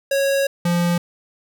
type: tone pair in turn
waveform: square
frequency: 551 / 173.55 Hz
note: C#5 / F3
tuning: -11 / -11 cents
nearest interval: octave + minor sixth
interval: 2000 cents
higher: first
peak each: -17 dBFS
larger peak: neither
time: 0.11-0.47 / 0.65-0.98 s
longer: first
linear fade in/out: 5 ms
effects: none

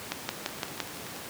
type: two click trains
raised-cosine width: 0.2 ms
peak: -11 / -24 dBFS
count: 5 / 8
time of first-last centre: 0.12-0.803 / 0.49-1.163 s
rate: 5.86 / 10.4 Hz
effects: pink hiss -40 dBFS RMS until 1.29 s + high-pass 150 Hz 12 dB/octave

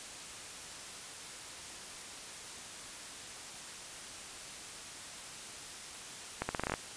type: accelerating click train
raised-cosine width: 0.5 ms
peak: -17 dBFS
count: 9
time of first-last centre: 6.42-6.739 s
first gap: 70 ms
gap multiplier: 0.83
effects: white hiss -46 dBFS RMS until 6.96 s + resampled to 22050 Hz

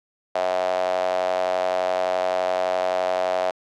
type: tone with high-pass filter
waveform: sawtooth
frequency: 91.7 Hz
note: F#2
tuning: 15 cents flat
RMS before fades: -23 dBFS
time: 0.35-3.51 s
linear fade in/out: 5 ms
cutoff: 650 Hz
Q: 6.9
effects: low-pass 5000 Hz 12 dB/octave

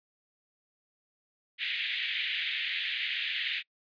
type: band-pass noise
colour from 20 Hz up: white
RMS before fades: -33 dBFS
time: 1.58-3.63 s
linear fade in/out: 50 ms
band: 1800 to 3600 Hz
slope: 48 dB/octave
effects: noise-tail reverb RT60 0.1 s tail -25 dB re dry + resampled to 11025 Hz

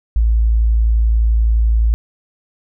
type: tone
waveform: sine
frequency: 55.8 Hz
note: A1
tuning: 25 cents sharp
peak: -10 dBFS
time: 0.16-1.94 s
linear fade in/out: 0 ms
effects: none

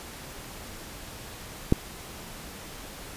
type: click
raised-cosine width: 3 ms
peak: -5 dBFS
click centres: 1.724 s
effects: pink hiss -42 dBFS RMS until 3.16 s + resampled to 32000 Hz

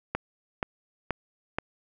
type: click train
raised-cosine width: 0.5 ms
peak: -12 dBFS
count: 4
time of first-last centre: 0.15-1.585 s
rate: 2.09 Hz
effects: none

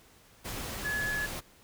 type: tone in noise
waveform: sine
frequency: 1700 Hz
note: G#6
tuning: 40 cents sharp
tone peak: -30 dBFS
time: 0.84-1.27 s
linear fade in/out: 20 ms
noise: pink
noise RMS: -38 dBFS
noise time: 0.44-1.41 s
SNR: +5 dB
effects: pink hiss -59 dBFS RMS until 1.63 s

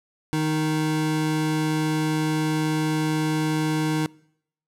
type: tone pair together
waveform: square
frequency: 155.01 / 311.1 Hz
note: D#3 / D#4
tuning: -6 / 0 cents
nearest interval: octave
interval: 1206 cents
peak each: -25 dBFS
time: 0.33-4.06 s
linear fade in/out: 0 ms
effects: noise-tail reverb RT60 0.7 s tail -24 dB re dry + low-pass 12000 Hz 12 dB/octave

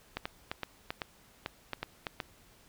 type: clicks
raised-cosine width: 0.3 ms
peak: -18 dBFS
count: 11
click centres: 0.17 / 0.255 / 0.515 / 0.633 / 0.905 / 1.018 / 1.461 / 1.733 / 1.83 / 2.068 / 2.202 s
effects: pink hiss -61 dBFS RMS until 2.68 s

